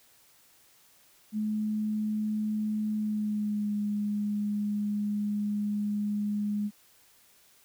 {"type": "tone with pitch glide", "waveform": "sine", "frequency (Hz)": [213.6, 207.2], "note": ["G#3", "G#3"], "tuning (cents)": [49, -4], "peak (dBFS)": -27, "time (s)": [1.32, 6.71], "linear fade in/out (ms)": 50, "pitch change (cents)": -53, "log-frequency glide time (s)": [2.96, 3.74], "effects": ["white hiss -61 dBFS RMS until 7.64 s"]}